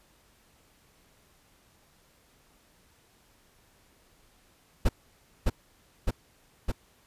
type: noise with echo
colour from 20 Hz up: brown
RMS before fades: -19 dBFS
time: 4.85-4.89 s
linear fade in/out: 10 ms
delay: 610 ms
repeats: 3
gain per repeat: -2 dB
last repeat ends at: 6.72 s
effects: pink hiss -63 dBFS RMS until 7.06 s + resampled to 32000 Hz